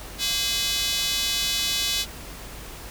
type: tone with high-pass filter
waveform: square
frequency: 230 Hz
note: A#3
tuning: 23 cents flat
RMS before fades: -25 dBFS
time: 0.18-2.06 s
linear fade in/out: 50 ms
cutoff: 3600 Hz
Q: 2
effects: added 50 Hz sine -42 dBFS peak until 2.9 s + pink hiss -40 dBFS RMS until 2.9 s